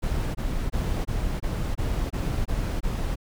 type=noise bursts; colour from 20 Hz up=brown; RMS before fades=-26 dBFS; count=9; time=0.02-3.158 s; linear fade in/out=20 ms; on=330 ms; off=21 ms; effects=none